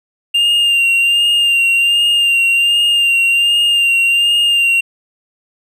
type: tone with vibrato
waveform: triangle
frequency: 2794 Hz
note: F7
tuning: in tune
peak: -8 dBFS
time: 0.34-4.81 s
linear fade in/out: 10 ms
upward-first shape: sine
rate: 1.3 Hz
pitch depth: 28 cents each way
effects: none